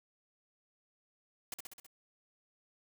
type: noise with echo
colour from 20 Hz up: white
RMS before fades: -41 dBFS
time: 1.52-1.54 s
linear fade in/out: 2 ms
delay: 65 ms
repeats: 5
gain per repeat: -3 dB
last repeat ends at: 1.865 s
effects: none